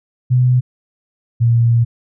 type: tone pair in turn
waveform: sine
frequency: 125.6 / 117.18 Hz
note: B2 / A#2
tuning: +30 / +9 cents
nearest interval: minor second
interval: 121 cents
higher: first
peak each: -9 dBFS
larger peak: neither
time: 0.3-0.61 / 1.4-1.85 s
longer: second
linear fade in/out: 20 ms
effects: none